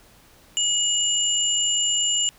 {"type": "tone pair together", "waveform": "sine", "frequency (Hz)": [2903, 7165], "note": ["F#7", "A8"], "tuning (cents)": [-34, 30], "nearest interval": "octave + major third", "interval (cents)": 1564, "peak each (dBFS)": -22, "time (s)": [0.57, 2.29], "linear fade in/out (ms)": 0, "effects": ["pink hiss -53 dBFS RMS until 2.38 s"]}